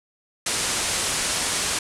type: low-pass noise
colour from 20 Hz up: white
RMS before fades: -25 dBFS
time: 0.46-1.79 s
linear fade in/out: 5 ms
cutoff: 10000 Hz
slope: 48 dB/octave
effects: none